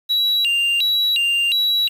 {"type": "tone with vibrato", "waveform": "triangle", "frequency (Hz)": 3300, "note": "G#7", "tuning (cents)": -12, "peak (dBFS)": -14, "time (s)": [0.09, 1.89], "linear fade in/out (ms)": 20, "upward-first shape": "square", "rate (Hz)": 1.4, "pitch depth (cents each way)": 290, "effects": ["7-bit"]}